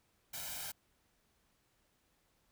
white noise with comb filter, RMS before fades -43 dBFS, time 0.33-0.72 s, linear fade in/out 10 ms, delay 1.3 ms, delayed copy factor +0.8, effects pink hiss -75 dBFS RMS until 2.51 s

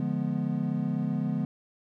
triangle chord, D diminished seventh, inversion none, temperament equal with one note detuned, 146.83 / 174.61 / 210.9 / 246.9 Hz, D3 / F3 / Ab3 / Cb4, 0 / 0 / +27 / 0 cents, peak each -30 dBFS, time 0-1.45 s, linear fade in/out 2 ms, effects none

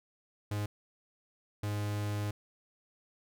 45% pulse tone bursts at uneven times, 103.83 Hz, G#2, in tune, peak -32 dBFS, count 2, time 0.51-0.66 / 1.63-2.31 s, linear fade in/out 5 ms, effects none

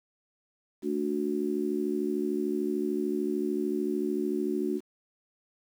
harmonic tone, 73.42 Hz, D2, in tune, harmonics 3 / 4 / 5, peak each -33 / -31 / -30 dBFS, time 0.82-4.81 s, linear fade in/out 50 ms, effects 9-bit

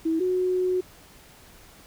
sine tone pair in turn, 324.1 / 366.8 Hz, E4 / F#4, -29 / -15 cents, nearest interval major second, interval 214 cents, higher second, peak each -21 dBFS, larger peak neither, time 0.05-0.2 / 0.2-0.81 s, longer second, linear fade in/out 10 ms, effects pink hiss -51 dBFS RMS until 1.86 s

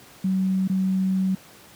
sine tone with dropouts, 189.1 Hz, F#3, 38 cents sharp, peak -19 dBFS, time 0.24-1.35 s, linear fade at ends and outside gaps 5 ms, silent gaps 0.676-0.696 s, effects pink hiss -48 dBFS RMS until 1.75 s + high-pass 100 Hz 12 dB/octave

